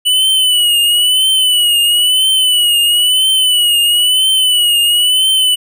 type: tone with vibrato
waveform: square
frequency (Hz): 2960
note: F#7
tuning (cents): 0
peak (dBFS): -9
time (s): 0.05-5.56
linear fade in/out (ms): 20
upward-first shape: triangle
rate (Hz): 1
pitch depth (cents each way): 86
effects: none